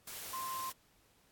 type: tone in noise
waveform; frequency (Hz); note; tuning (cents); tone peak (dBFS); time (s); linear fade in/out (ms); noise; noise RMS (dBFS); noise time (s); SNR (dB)
sine; 1046.5; C6; 0; -38; 0.33-0.7; 5; white; -45; 0.07-0.72; +4
effects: pink hiss -69 dBFS RMS until 1.31 s + AAC 64 kbps